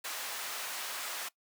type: high-pass noise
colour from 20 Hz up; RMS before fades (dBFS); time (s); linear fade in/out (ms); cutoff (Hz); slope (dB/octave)
pink; -39; 0.04-1.29; 10; 930; 12
effects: noise-tail reverb RT60 0.1 s tail -21 dB re dry